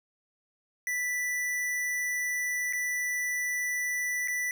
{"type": "tone with dropouts", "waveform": "square", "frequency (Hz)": 1975.5, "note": "B6", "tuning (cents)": 0, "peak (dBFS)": -29, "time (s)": [0.87, 4.51], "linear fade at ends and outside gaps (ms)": 1, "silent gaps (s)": [[2.727, 2.733], [4.276, 4.282]], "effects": []}